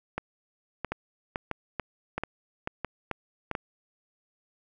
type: two click trains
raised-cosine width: 0.5 ms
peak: -15 / -15 dBFS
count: 7 / 6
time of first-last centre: 0.92-3.552 / 0.18-3.513 s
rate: 2.28 / 1.5 Hz
effects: none